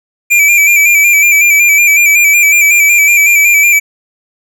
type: tone with vibrato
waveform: square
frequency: 2349 Hz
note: D7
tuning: in tune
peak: -5 dBFS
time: 0.3-3.8 s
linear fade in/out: 20 ms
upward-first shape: square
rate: 5.4 Hz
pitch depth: 37 cents each way
effects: none